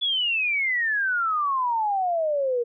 sine exponential sweep, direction down, 3458 to 466.2 Hz, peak -21 dBFS, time 0.01-2.64 s, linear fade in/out 20 ms, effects none

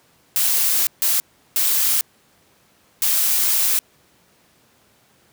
blue noise bursts at uneven times, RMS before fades -18 dBFS, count 4, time 0.36-0.87 / 1.02-1.2 / 1.56-2.01 / 3.02-3.79 s, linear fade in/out 0 ms, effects pink hiss -57 dBFS RMS until 5.32 s + high-pass 100 Hz 12 dB/octave

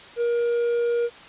triangle tone, 473.6 Hz, A#4, 27 cents sharp, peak -18 dBFS, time 0.16-1.1 s, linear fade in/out 50 ms, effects white hiss -44 dBFS RMS until 1.28 s + resampled to 8000 Hz

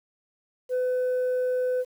sine tone, 504 Hz, B4, 35 cents sharp, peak -20 dBFS, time 0.69-1.85 s, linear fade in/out 50 ms, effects tanh soft clip ceiling -22 dBFS + 9-bit

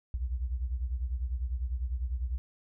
sine beating tone pair, 60.3 / 70.3 Hz, B1 / C#2, -41 / +25 cents, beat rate 10 Hz, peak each -31 / -36 dBFS, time 0.14-2.38 s, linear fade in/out 0 ms, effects none

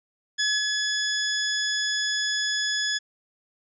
15% pulse tone with level steps, 1700 Hz, G#6, 40 cents sharp, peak -15 / -17 dBFS, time 0.38-2.99 s, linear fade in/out 20 ms, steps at 0.58 s, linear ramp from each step 10 ms, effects resampled to 16000 Hz

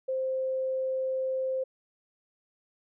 sine tone, 523.3 Hz, C5, in tune, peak -27 dBFS, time 0.08-1.64 s, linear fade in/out 10 ms, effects none

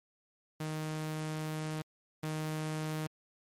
sawtooth tone pair in turn, 155.56 / 155.56 Hz, D#3 / D#3, 0 / 0 cents, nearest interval unison, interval 0 cents, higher neither, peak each -31 / -30 dBFS, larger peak second, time 0.6-1.82 / 2.23-3.07 s, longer first, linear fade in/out 5 ms, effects MP3 64 kbps

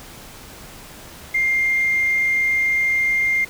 sine tone, 2109 Hz, C7, 13 cents sharp, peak -15 dBFS, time 1.34-3.45 s, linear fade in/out 10 ms, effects tanh soft clip ceiling -11 dBFS + pink hiss -40 dBFS RMS until 3.49 s

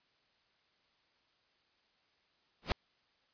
pink noise with exponential growth, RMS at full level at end -28 dBFS, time 2.62-2.72 s, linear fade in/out 1 ms, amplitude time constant 21 ms, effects white hiss -73 dBFS RMS until 3.33 s + resampled to 11025 Hz

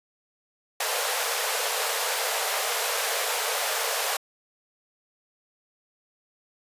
pink high-pass noise, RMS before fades -27 dBFS, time 0.8-4.17 s, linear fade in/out 5 ms, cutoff 440 Hz, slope 96 dB/octave, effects resampled to 32000 Hz

